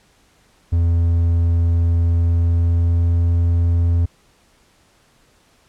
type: tone with pitch glide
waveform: triangle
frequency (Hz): 84.6 to 85.29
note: E2 to F2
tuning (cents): +45 to -40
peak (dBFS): -11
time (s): 0.72-4.06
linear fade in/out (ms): 10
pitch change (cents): +15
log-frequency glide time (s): 2.06-3.27
effects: pink hiss -56 dBFS RMS until 5.68 s + low-pass 10000 Hz 12 dB/octave